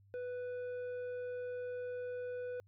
sine tone with tanh clipping, 495 Hz, B4, 4 cents sharp, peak -40 dBFS, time 0.14-2.6 s, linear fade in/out 0 ms, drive 7 dB, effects added 99 Hz sine -62 dBFS peak until 2.67 s

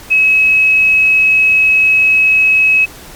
sine tone, 2564 Hz, E7, 49 cents flat, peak -6 dBFS, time 0.1-2.86 s, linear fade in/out 20 ms, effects pink hiss -34 dBFS RMS until 3.15 s + MP3 96 kbps

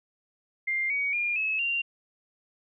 sine tone with pitch steps, 2100 / 2251 / 2412 / 2585 / 2771 Hz, C7 / C#7 / D7 / E7 / F7, +6 / +26 / +46 / -34 / -14 cents, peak -25 dBFS, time 0.67-1.82 s, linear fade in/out 10 ms, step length 230 ms, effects none

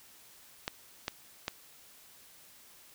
clicks, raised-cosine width 0.2 ms, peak -15 dBFS, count 3, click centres 0.679 / 1.081 / 1.481 s, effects white hiss -57 dBFS RMS until 2.94 s

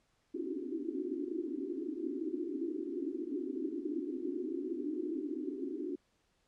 white band-pass noise, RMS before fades -38 dBFS, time 0.34-5.96 s, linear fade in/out 10 ms, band 260 to 380 Hz, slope 96 dB/octave, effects pink hiss -75 dBFS RMS until 6.47 s + low-pass 8000 Hz 12 dB/octave

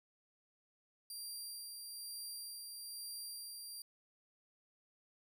20% pulse tone with tremolo, 4741 Hz, D8, 16 cents sharp, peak -38 dBFS, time 1.1-3.82 s, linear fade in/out 2 ms, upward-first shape sine, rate 1.1 Hz, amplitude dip 30%, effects none

